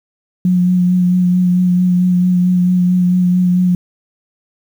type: tone with vibrato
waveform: sine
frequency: 180.2 Hz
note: F#3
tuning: 45 cents flat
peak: -9 dBFS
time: 0.45-3.75 s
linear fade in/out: 2 ms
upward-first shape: sine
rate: 4.5 Hz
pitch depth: 19 cents each way
effects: 7-bit